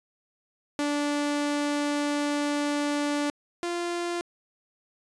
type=tone pair in turn; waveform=sawtooth; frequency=291.3 / 346.4 Hz; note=D4 / F4; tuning=-14 / -14 cents; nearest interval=minor third; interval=300 cents; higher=second; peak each=-21 / -24 dBFS; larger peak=first; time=0.79-3.3 / 3.63-4.21 s; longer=first; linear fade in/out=0 ms; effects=resampled to 22050 Hz